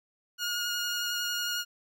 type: tone with vibrato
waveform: 15% pulse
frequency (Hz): 1433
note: F6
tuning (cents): +44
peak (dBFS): -23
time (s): 0.38-1.65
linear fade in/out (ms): 50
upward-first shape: sine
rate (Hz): 11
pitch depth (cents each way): 13
effects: none